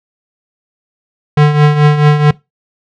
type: tone with tremolo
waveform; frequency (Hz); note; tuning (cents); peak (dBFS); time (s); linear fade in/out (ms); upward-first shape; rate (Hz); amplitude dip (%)
square; 148.8; D3; +23; -3; 1.37-2.31; 5; triangle; 4.6; 70
effects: noise-tail reverb RT60 0.2 s tail -21 dB re dry + low-pass 3000 Hz 12 dB/octave